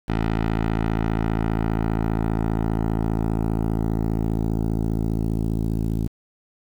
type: tone with low-pass filter sweep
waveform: 10% pulse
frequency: 55 Hz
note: A1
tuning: in tune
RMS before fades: -23 dBFS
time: 0.08-6.08 s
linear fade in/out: 10 ms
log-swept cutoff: 2900 to 310 Hz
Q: 0.7
effects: 7-bit